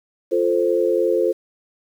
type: chord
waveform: sine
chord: F major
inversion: none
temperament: equal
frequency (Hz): 349.2 / 440 / 523.3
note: F4 / A4 / C5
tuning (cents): 0 / 0 / 0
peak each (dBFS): -20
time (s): 0.31-1.33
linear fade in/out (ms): 20
effects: 8-bit